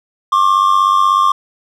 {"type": "tone pair together", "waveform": "triangle", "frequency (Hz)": [1078.3, 1174.7], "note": ["C#6", "D6"], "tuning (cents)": [-48, 0], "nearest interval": "minor second", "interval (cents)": 148, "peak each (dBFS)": [-10, -10], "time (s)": [0.32, 1.32], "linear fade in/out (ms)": 5, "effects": []}